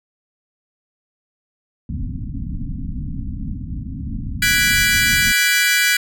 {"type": "low-pass noise", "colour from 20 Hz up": "pink", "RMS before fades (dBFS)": -26, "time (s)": [1.89, 5.32], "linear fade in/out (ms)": 2, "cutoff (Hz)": 280, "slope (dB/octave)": 96}
{"type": "chord", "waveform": "sawtooth", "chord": "G# half-diminished seventh", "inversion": "third", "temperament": "equal", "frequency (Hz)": [1480, 1661.2, 1975.5, 2349], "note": ["F#6", "G#6", "B6", "D7"], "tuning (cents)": [0, 0, 0, 0], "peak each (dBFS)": -16, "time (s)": [4.42, 5.97], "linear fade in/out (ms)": 5}
{"effects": []}